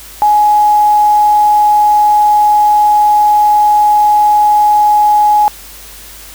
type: tone with quantisation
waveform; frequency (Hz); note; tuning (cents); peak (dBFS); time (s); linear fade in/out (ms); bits
sine; 838; G#5; +15; -5; 0.22-5.48; 0; 5
effects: added 50 Hz sine -38 dBFS peak until 6.34 s + white hiss -33 dBFS RMS until 6.34 s